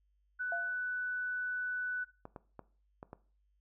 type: tone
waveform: sine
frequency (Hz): 1490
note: F#6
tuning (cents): +12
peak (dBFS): -33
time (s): 0.39-2.05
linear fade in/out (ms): 20
type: tone with exponential decay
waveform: sine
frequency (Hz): 688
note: F5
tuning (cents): -26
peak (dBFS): -34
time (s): 0.52-0.82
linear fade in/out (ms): 2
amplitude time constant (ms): 64
type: clicks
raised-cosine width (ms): 1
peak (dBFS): -31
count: 5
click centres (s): 2.254 / 2.362 / 2.593 / 3.029 / 3.131
effects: noise-tail reverb RT60 0.4 s tail -18 dB re dry + added 50 Hz sine -70 dBFS peak until 3.6 s